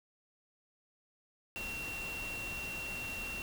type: tone in noise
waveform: sine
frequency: 2736 Hz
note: F7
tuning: 36 cents flat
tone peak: -39 dBFS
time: 1.56-3.42 s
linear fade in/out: 0 ms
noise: pink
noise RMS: -45 dBFS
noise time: 1.56-3.42 s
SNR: +3 dB
effects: none